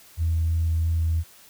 sine tone with vibrato, 81.9 Hz, E2, 11 cents flat, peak -19 dBFS, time 0.17-1.24 s, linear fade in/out 50 ms, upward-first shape square, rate 3 Hz, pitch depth 8 cents each way, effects tanh soft clip ceiling -15 dBFS + white hiss -51 dBFS RMS until 1.49 s

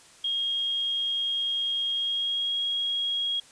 sine tone with pitch glide, 3255 to 3289 Hz, G#7 to G#7, -36 to -18 cents, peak -25 dBFS, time 0.24-3.4 s, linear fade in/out 5 ms, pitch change +18 cents, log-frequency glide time 1.92-2.6 s, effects white hiss -53 dBFS RMS until 3.51 s + resampled to 22050 Hz

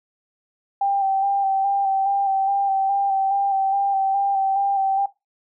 sine tone with vibrato, 785 Hz, G5, 2 cents sharp, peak -17 dBFS, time 0.81-5.06 s, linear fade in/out 5 ms, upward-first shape square, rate 2.4 Hz, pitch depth 21 cents each way, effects noise-tail reverb RT60 0.2 s tail -17 dB re dry

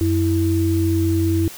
sine tone pair together, 92.27 / 328.8 Hz, F#2 / E4, -4 / -4 cents, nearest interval octave + minor seventh, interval 2200 cents, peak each -18 dBFS, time 0.01-1.48 s, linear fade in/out 0 ms, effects white hiss -37 dBFS RMS until 1.57 s

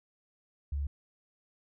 sine tone, 71.1 Hz, C#2, 45 cents sharp, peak -30 dBFS, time 0.72-0.87 s, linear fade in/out 5 ms, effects none

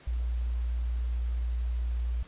sine tone, 59.3 Hz, A#1, 30 cents sharp, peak -27 dBFS, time 0.07-2.23 s, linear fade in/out 5 ms, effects pink hiss -54 dBFS RMS until 2.27 s + resampled to 8000 Hz

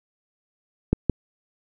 clicks, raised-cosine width 3 ms, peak -5 dBFS, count 2, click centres 0.93 / 1.097 s, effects none

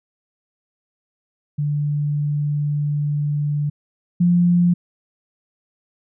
sine tone pair in turn, 146.83 / 174.94 Hz, D3 / F3, 0 / +3 cents, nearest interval minor third, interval 303 cents, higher second, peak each -18 / -12 dBFS, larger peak second, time 1.58-3.7 / 4.2-4.74 s, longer first, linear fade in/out 10 ms, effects none

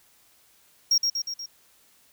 triangle tone with echo, 5588 Hz, F8, in tune, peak -16 dBFS, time 0.91-0.98 s, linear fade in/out 5 ms, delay 120 ms, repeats 4, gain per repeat -4 dB, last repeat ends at 1.46 s, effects white hiss -60 dBFS RMS until 2.12 s

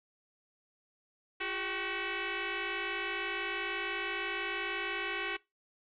sine tone with frequency modulation, 350 Hz, F4, 4 cents sharp, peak -33 dBFS, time 1.4-5.37 s, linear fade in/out 10 ms, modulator 377 Hz, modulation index 7.2, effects noise-tail reverb RT60 0.2 s tail -20 dB re dry

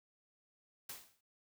white noise with exponential decay, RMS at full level -43 dBFS, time 0.89-1.21 s, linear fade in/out 5 ms, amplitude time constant 69 ms, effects noise-tail reverb RT60 0.1 s tail -20 dB re dry

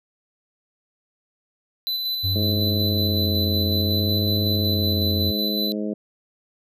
square tone with tremolo, 4008 Hz, B7, 25 cents sharp, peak -23 dBFS, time 1.87-5.72 s, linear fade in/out 0 ms, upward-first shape square, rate 5.4 Hz, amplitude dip 25%
triangle tone with vibrato, 94.1 Hz, F#2, 30 cents sharp, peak -20 dBFS, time 2.23-5.32 s, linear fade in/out 20 ms, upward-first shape sine, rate 0.59 Hz, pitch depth 73 cents each way
harmonic tone, 105.3 Hz, G#2, 24 cents sharp, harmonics 2 / 3 / 4 / 5 / 6, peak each -26 / -30 / -32 / -34 / -36 dBFS, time 2.35-5.94 s, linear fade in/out 10 ms
effects none

